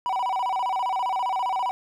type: tone with vibrato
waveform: triangle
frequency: 862 Hz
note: A5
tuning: 36 cents flat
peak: -21 dBFS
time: 0.06-1.71 s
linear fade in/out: 0 ms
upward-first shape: square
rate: 15 Hz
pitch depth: 220 cents each way
effects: none